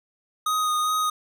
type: tone with vibrato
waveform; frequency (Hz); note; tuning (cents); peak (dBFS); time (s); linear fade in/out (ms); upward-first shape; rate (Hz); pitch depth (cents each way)
square; 1244.5; D#6; 0; -22; 0.46-1.1; 5; sine; 2.5; 15
effects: none